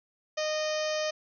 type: harmonic tone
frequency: 616 Hz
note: D#5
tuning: 17 cents flat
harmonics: 1 / 2 / 3 / 4 / 5 / 6 / 7 / 8 / 9 / 10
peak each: -29 / -40 / -39 / -41 / -41 / -46 / -45 / -42 / -42 / -42 dBFS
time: 0.37-1.11 s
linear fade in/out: 10 ms
effects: none